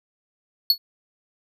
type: tone with exponential decay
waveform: square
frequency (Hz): 4390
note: C#8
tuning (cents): -18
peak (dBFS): -10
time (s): 0.7-0.78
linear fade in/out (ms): 2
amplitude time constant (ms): 17
effects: none